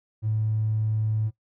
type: tone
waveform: triangle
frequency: 108.7 Hz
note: A2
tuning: 21 cents flat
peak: -19 dBFS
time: 0.22-1.31 s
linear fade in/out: 50 ms
effects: noise-tail reverb RT60 0.1 s tail -18 dB re dry + tanh soft clip ceiling -19 dBFS